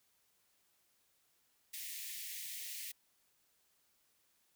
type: high-pass noise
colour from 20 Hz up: white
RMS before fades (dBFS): -45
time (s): 1.73-2.92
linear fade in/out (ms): 10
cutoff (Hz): 1800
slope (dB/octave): 96
effects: white hiss -75 dBFS RMS until 4.55 s